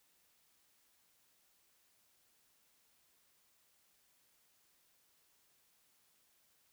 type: silence
effects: white hiss -73 dBFS RMS until 6.72 s